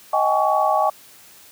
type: tone cluster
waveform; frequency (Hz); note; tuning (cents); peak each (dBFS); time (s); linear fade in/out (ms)
sine; 627 / 773 / 835 / 1126; D#5 / G5 / G#5 / C#6; +13 / -24 / +9 / +27; -21; 0.13-0.9; 5
effects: white hiss -47 dBFS RMS until 1.51 s + high-pass 60 Hz 12 dB/octave